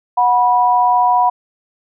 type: tone pair together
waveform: sine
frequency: 732.7 / 978 Hz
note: F#5 / B5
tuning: -17 / -17 cents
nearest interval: perfect fourth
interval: 500 cents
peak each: -13 / -12 dBFS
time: 0.17-1.3 s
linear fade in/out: 10 ms
effects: none